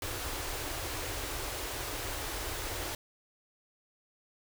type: band-stop noise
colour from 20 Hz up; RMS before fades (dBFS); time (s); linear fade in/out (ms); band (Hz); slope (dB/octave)
pink; -37; 0.02-2.95; 2; 120 to 280; 48
effects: none